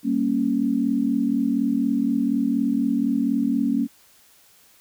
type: chord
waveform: sine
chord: G diminished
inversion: none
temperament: equal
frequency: 196 / 233.1 / 277.2 Hz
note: G3 / Bb3 / Db4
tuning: 0 / 0 / 0 cents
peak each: -28 / -22 / -22 dBFS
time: 0.03-3.88 s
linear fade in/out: 50 ms
effects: white hiss -55 dBFS RMS until 4.8 s